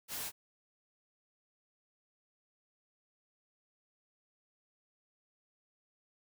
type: noise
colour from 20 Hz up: white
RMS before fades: -40 dBFS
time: 0.08-0.32 s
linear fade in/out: 50 ms
effects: none